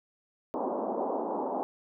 white band-pass noise, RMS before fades -32 dBFS, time 0.54-1.63 s, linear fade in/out 0 ms, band 220 to 940 Hz, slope 48 dB/octave, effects none

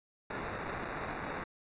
blue noise with sample-and-hold, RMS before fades -39 dBFS, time 0.3-1.44 s, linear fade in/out 5 ms, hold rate 3150 Hz, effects resampled to 8000 Hz

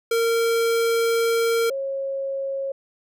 square / sine tone pair in turn, 460.4 / 544.7 Hz, A#4 / C#5, -22 / -30 cents, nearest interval minor third, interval 292 cents, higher second, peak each -19 / -24 dBFS, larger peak first, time 0.11-1.7 / 1.7-2.72 s, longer first, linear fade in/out 5 ms, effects none

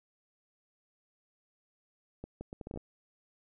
accelerating click train, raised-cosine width 2 ms, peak -28 dBFS, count 9, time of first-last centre 2.24-2.774 s, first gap 170 ms, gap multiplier 0.7, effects none

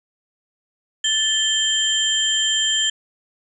sine tone cluster, 1752 / 3141 / 7250 Hz, A6 / G7 / A#8, -8 / +3 / -49 cents, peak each -26 / -18 / -24 dBFS, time 1.04-2.9 s, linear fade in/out 5 ms, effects none

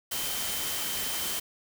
sine tone in noise, 3100 Hz, G7, 20 cents flat, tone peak -39 dBFS, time 0.11-1.4 s, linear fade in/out 10 ms, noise white, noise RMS -32 dBFS, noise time 0.11-1.4 s, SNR -10 dB, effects none

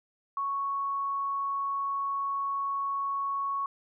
sine tone, 1108.7 Hz, C#6, in tune, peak -28 dBFS, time 0.37-3.66 s, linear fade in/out 2 ms, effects none

